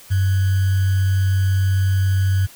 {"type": "tone with sample-and-hold", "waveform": "sine", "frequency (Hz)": 95.5, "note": "G2", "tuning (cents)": -45, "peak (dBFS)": -14, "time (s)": [0.1, 2.47], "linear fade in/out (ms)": 20, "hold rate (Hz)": 1575, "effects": ["white hiss -44 dBFS RMS until 2.55 s"]}